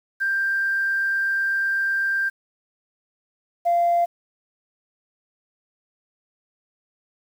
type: tone pair in turn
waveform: sine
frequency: 1582 / 691 Hz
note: G6 / F5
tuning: +15 / -19 cents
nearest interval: octave + major second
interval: 1434 cents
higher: first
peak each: -19 / -15 dBFS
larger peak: second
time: 0.2-2.3 / 3.65-4.06 s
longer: first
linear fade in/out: 20 ms
effects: tanh soft clip ceiling -13 dBFS + 8-bit